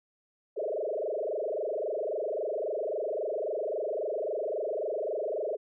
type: tone with frequency modulation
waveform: sine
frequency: 523.3 Hz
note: C5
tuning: in tune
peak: -29 dBFS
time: 0.56-5.57 s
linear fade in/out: 20 ms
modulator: 23.7 Hz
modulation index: 5.2
effects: none